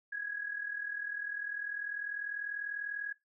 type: tone with amplitude modulation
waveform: sine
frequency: 1661.2 Hz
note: G#6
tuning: in tune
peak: -32 dBFS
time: 0.12-3.13 s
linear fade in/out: 10 ms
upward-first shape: sine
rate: 40.1 Hz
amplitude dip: 70%
effects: noise-tail reverb RT60 0.2 s tail -20 dB re dry